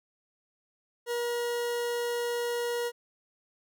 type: tone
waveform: 40% pulse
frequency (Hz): 477.5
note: A#4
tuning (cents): +42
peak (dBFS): -28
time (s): 1.06-2.92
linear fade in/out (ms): 50
effects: none